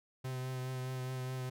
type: tone with vibrato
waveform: 45% pulse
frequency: 128.9 Hz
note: C3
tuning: 26 cents flat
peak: -37 dBFS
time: 0.24-1.5 s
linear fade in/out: 10 ms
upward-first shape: triangle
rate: 4.8 Hz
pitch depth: 21 cents each way
effects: none